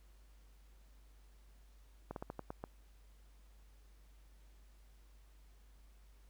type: slowing click train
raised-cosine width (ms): 1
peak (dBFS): -28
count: 7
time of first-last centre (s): 2.11-2.64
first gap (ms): 52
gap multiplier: 1.21
effects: added 50 Hz sine -59 dBFS peak until 6.29 s + pink hiss -72 dBFS RMS until 6.29 s